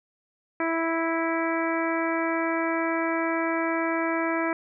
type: harmonic tone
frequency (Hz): 328.9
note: E4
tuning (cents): -4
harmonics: 1 / 2 / 3 / 4 / 5 / 6 / 7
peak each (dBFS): -27 / -30 / -32 / -33 / -34 / -35 / -35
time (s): 0.6-4.53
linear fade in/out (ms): 2
effects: none